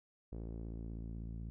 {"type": "tone with low-pass filter sweep", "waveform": "sawtooth", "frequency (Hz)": 56.2, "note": "A1", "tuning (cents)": 37, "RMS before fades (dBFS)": -44, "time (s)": [0.32, 1.5], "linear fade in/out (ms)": 0, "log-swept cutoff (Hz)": [440, 190], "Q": 1.3, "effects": []}